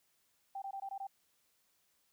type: tone bursts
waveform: sine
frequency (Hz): 784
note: G5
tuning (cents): 0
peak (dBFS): -39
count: 6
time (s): 0.55-1.07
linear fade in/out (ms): 5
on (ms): 70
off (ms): 20
effects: white hiss -75 dBFS RMS until 2.12 s